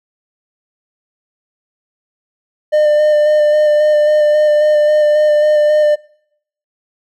triangle tone with vibrato, 602 Hz, D5, 43 cents sharp, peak -6 dBFS, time 2.72-5.96 s, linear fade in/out 20 ms, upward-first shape square, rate 3.7 Hz, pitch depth 13 cents each way, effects noise-tail reverb RT60 0.7 s tail -23 dB re dry

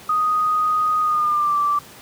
sine tone with pitch glide, 1244.5 to 1167.9 Hz, D#6 to D6, 0 to -10 cents, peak -16 dBFS, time 0.09-1.79 s, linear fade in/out 5 ms, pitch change -110 cents, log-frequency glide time 1.01-1.58 s, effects pink hiss -42 dBFS RMS until 2.01 s + high-pass 100 Hz 12 dB/octave

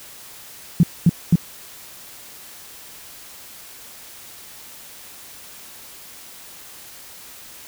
sine tone bursts, 170 Hz, F3, 46 cents flat, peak -8 dBFS, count 3, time 0.8-1.356 s, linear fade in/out 2 ms, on 32 ms, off 230 ms, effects white hiss -41 dBFS RMS until 7.67 s

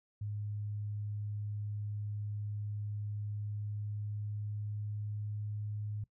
sine tone with pitch glide, 104.1 to 104.95 Hz, G#2 to G#2, +5 to +19 cents, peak -36 dBFS, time 0.21-6.04 s, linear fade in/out 5 ms, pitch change +14 cents, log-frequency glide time 3.25-5.68 s, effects noise-tail reverb RT60 0.1 s tail -20 dB re dry

